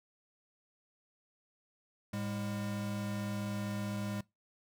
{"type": "tone pair together", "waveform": "square", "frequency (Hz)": [107.2, 202.7], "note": ["A2", "G#3"], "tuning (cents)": [-45, -42], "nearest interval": "major seventh", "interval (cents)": 1103, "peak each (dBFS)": [-40, -38], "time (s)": [2.13, 4.21], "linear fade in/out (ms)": 5, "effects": ["noise-tail reverb RT60 0.2 s tail -22 dB re dry"]}